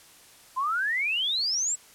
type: exponential sweep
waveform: sine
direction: up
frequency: 1004 to 7902 Hz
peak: -24 dBFS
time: 0.56-1.76 s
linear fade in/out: 20 ms
effects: white hiss -53 dBFS RMS until 1.94 s + low-pass 12000 Hz 12 dB/octave